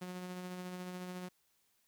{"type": "tone with tremolo", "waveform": "sawtooth", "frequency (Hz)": 181.4, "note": "F#3", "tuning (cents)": -34, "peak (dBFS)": -37, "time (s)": [0.01, 1.29], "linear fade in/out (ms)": 10, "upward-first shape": "sine", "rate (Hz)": 14, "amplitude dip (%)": 30, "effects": ["white hiss -75 dBFS RMS until 1.87 s"]}